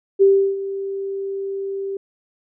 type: tone with ADSR envelope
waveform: sine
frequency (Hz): 392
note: G4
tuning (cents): 0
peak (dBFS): -8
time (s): 0.19-1.97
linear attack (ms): 29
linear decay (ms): 340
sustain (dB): -15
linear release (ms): 3
effects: none